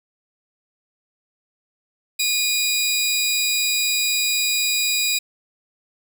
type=tone pair together; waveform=20% pulse; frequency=2452 / 3892 Hz; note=D#7 / B7; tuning=-26 / -26 cents; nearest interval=minor sixth; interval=800 cents; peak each=-16 / -16 dBFS; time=2.19-5.19 s; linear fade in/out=10 ms; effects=none